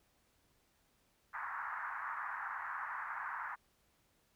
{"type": "band-pass noise", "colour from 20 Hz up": "pink", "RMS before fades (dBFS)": -42, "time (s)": [1.33, 3.56], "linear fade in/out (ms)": 20, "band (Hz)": [900, 1800], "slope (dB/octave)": 48, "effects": ["pink hiss -74 dBFS RMS until 4.35 s"]}